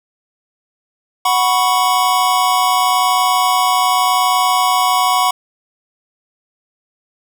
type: chord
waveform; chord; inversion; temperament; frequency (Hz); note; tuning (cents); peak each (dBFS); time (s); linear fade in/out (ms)
square; F# suspended fourth; none; equal; 740 / 987.8 / 1108.7; F#5 / B5 / C#6; 0 / 0 / 0; -17; 1.25-5.31; 5
effects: none